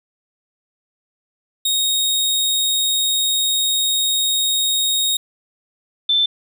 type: tone pair in turn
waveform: sawtooth / sine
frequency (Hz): 3740 / 3539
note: A#7 / A7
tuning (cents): +5 / +9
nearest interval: minor second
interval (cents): 96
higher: first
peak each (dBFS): -13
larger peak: neither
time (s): 1.65-5.17 / 6.09-6.26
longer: first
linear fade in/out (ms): 5
effects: none